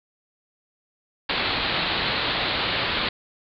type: low-pass noise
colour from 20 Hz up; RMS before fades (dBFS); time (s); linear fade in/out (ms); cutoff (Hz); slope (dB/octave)
white; -25; 1.29-3.09; 5; 4400; 96
effects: none